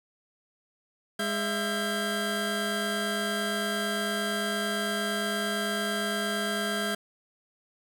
25% pulse tone cluster, 206.4 / 668 / 1599 Hz, G#3 / E5 / G6, -10 / +23 / +34 cents, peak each -28 / -29 / -28 dBFS, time 1.19-6.95 s, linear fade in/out 5 ms, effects none

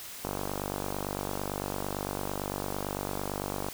click train, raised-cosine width 1 ms, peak -18 dBFS, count 169, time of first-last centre 0.25-3.686 s, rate 48.9 Hz, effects white hiss -43 dBFS RMS until 3.73 s

